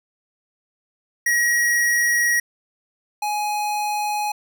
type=tone pair in turn; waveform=square; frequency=1902 / 837 Hz; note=A#6 / G#5; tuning=+34 / +13 cents; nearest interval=octave + major second; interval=1421 cents; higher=first; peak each=-17 / -22 dBFS; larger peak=first; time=1.26-2.4 / 3.22-4.32 s; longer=first; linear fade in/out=5 ms; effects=none